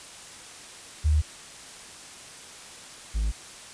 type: tone pair in turn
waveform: sine / triangle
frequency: 76.1 / 53.81 Hz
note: D#2 / A1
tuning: -38 / -38 cents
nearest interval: tritone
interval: 600 cents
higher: first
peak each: -18 / -21 dBFS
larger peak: first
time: 1.04-1.22 / 3.14-3.32 s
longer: neither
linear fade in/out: 20 ms
effects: white hiss -44 dBFS RMS until 3.73 s + resampled to 22050 Hz